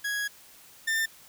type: tone pair in turn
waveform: 40% pulse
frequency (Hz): 1661.2 / 1794.9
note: G#6 / A6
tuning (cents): 0 / +34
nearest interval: minor second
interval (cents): 134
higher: second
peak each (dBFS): -27 / -24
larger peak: second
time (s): 0.04-0.28 / 0.87-1.06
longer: first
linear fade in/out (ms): 10
effects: white hiss -53 dBFS RMS until 1.28 s